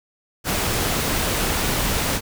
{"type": "noise", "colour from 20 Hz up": "pink", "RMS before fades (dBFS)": -22, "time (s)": [0.44, 2.21], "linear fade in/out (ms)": 50, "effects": []}